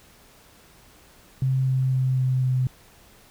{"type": "tone with pitch steps", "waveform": "sine", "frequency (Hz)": [131.7, 130.87, 130.04, 129.21, 128.39], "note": ["C3", "C3", "C3", "C3", "C3"], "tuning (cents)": [12, 1, -10, -21, -32], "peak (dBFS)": -19, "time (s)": [1.42, 2.67], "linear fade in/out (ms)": 2, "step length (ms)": 250, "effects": ["pink hiss -53 dBFS RMS until 3.3 s"]}